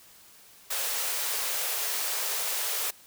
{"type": "high-pass noise", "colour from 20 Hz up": "white", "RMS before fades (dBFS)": -30, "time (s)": [0.7, 2.91], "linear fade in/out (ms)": 10, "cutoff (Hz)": 410, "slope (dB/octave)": 48, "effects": ["white hiss -54 dBFS RMS until 3.06 s"]}